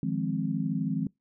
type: chord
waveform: sine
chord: F minor seventh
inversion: third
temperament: equal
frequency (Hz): 155.56 / 174.61 / 207.7 / 261.6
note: Eb3 / F3 / Ab3 / C4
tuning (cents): 0 / 0 / 0 / 0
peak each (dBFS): -32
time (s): 0.03-1.07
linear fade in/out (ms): 2
effects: noise-tail reverb RT60 0.2 s tail -26 dB re dry